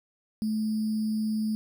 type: tone with sample-and-hold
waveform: sine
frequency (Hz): 216.8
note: A3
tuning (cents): -25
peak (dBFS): -25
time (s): 0.42-1.55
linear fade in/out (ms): 0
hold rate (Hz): 4900
effects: none

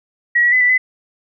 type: tone with pitch steps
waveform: sine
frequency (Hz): 1914 / 1928 / 2014 / 1973 / 2018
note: A#6 / B6 / B6 / B6 / B6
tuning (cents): +45 / -42 / +33 / -2 / +37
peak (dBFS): -10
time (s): 0.35-0.78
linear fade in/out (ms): 10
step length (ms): 86
effects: none

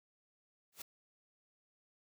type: noise with exponential growth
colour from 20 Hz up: white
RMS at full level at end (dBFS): -41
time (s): 0.72-0.82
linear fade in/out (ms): 5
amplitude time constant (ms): 21
effects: none

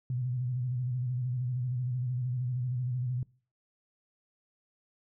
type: tone with vibrato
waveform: sine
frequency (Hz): 125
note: B2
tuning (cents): +21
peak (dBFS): -29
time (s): 0.1-3.23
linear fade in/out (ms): 2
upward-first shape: square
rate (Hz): 13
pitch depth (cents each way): 54
effects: noise-tail reverb RT60 0.4 s tail -23 dB re dry

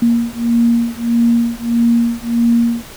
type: beating tone pair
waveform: sine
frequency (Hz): 233.5 / 235.1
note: A#3 / A#3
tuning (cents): +3 / +15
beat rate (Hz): 1.6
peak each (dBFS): -14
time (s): 0.02-2.85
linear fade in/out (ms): 5
effects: pink hiss -35 dBFS RMS until 2.96 s

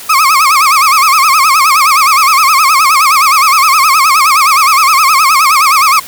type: tone with vibrato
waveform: 35% pulse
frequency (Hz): 1174.7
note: D6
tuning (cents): 0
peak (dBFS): -3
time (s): 0.09-6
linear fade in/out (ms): 10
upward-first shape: sine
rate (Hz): 9.6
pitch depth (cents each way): 180
effects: white hiss -28 dBFS RMS until 6.07 s

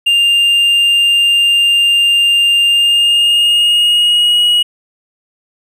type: tone with pitch glide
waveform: triangle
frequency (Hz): 2800 to 2902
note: F7 to F#7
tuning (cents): +4 to -34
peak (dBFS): -6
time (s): 0.06-4.63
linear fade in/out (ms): 10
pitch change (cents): +62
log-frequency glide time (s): 2.68-4.44
effects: none

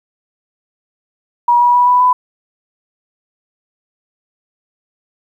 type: tone with pitch steps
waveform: sine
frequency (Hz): 960 / 969.5 / 979 / 988.7 / 998.5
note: B5 / B5 / B5 / B5 / B5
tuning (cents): -49 / -32 / -15 / +2 / +19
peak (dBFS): -7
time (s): 1.48-2.13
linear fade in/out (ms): 5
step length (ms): 130
effects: 8-bit

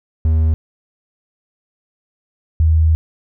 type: tone pair in turn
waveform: triangle / sine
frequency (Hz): 79.4 / 79.69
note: D#2 / D#2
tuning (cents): +36 / +42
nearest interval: unison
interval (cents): 6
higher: second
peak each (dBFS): -9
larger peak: neither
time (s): 0.25-0.54 / 2.6-2.95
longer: second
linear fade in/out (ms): 0
effects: none

